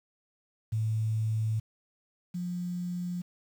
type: tone pair in turn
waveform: sine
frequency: 110 / 177.36 Hz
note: A2 / F3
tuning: 0 / +27 cents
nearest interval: minor sixth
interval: 827 cents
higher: second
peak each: -26 / -31 dBFS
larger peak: first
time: 0.72-1.6 / 2.34-3.22 s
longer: neither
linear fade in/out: 10 ms
effects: 9-bit